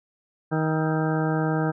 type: harmonic tone with a mistuned harmonic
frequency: 157.6 Hz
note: D#3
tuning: 23 cents sharp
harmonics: 1 / 2 / 3 / 4 / 5 / 6 / 8 / 9 / 10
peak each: -24 / -27 / -30 / -33 / -32 / -37 / -37 / -38 / -35 dBFS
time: 0.51-1.72 s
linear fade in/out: 20 ms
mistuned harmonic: 9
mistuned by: -72 cents
effects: none